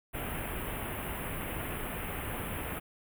pink band-stop noise, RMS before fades -37 dBFS, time 0.13-2.8 s, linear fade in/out 20 ms, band 3000 to 9700 Hz, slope 48 dB/octave, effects none

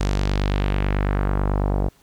sawtooth tone with low-pass filter sweep, 49.11 Hz, G1, 4 cents sharp, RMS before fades -21 dBFS, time 0-1.89 s, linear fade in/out 10 ms, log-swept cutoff 6900 to 680 Hz, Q 1.4, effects pink hiss -57 dBFS RMS until 2.02 s

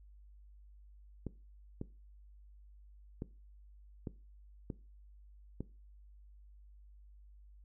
clicks, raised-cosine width 3 ms, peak -26 dBFS, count 6, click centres 1.267 / 1.814 / 3.221 / 4.072 / 4.702 / 5.606 s, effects noise-tail reverb RT60 0.3 s tail -18 dB re dry + added 50 Hz sine -55 dBFS peak until 7.64 s

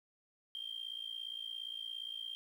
sine tone with amplitude modulation, 3176 Hz, G7, 22 cents sharp, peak -36 dBFS, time 0.55-2.35 s, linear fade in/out 0 ms, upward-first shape sine, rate 57.3 Hz, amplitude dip 90%, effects tanh soft clip ceiling -34 dBFS + 11-bit

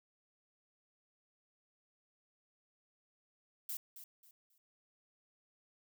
violet noise with echo, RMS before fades -41 dBFS, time 3.69-3.77 s, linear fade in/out 2 ms, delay 270 ms, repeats 3, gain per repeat -11 dB, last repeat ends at 4.58 s, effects none

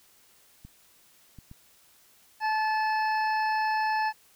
clicks, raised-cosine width 5 ms, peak -33 dBFS, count 3, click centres 0.65 / 1.387 / 1.514 s
harmonic tone, 868 Hz, A5, 24 cents flat, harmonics 1 / 2 / 3 / 5 / 6, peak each -25 / -31 / -39 / -45 / -44 dBFS, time 2.4-4.13 s, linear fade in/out 50 ms
effects white hiss -60 dBFS RMS until 4.35 s

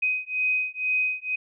sine beating tone pair, 2510 / 2512.1 Hz, D#7 / D#7, +15 / +16 cents, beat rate 2.1 Hz, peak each -26 dBFS, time 0.02-1.36 s, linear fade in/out 10 ms, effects none

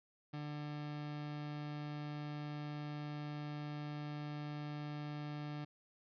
30% pulse tone, 148.3 Hz, D3, 17 cents sharp, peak -39 dBFS, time 0.33-5.65 s, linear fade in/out 10 ms, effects resampled to 11025 Hz

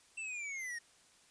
square linear sweep, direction down, 2700 to 1835 Hz, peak -40 dBFS, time 0.17-0.79 s, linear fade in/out 10 ms, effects white hiss -65 dBFS RMS until 1.3 s + resampled to 22050 Hz

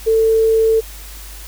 sine tone, 446 Hz, A4, 23 cents sharp, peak -10 dBFS, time 0.06-0.81 s, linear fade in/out 20 ms, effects added 50 Hz sine -33 dBFS peak until 1.47 s + white hiss -37 dBFS RMS until 1.47 s

